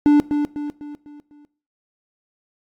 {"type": "tone with echo", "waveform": "triangle", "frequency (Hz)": 293.7, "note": "D4", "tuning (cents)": 0, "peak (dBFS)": -7, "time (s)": [0.06, 0.2], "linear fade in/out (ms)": 0, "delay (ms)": 250, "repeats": 5, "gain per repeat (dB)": -7, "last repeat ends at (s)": 1.45, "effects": ["noise-tail reverb RT60 0.4 s tail -19 dB re dry", "AAC 48 kbps"]}